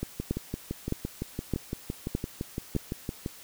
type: two click trains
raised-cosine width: 3 ms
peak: -18 / -14 dBFS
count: 20 / 5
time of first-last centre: 0.03-3.261 / 0.31-2.764 s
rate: 5.88 / 1.63 Hz
effects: white hiss -49 dBFS RMS until 3.43 s